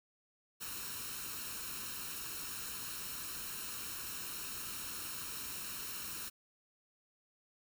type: noise with comb filter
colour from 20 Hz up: white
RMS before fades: -43 dBFS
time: 0.6-6.3 s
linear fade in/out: 20 ms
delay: 0.73 ms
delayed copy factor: +0.65
effects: none